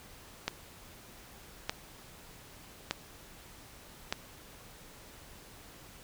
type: click train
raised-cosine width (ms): 0.2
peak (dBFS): -13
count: 4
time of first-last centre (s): 0.48-4.125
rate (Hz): 0.823
effects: pink hiss -53 dBFS RMS until 6.03 s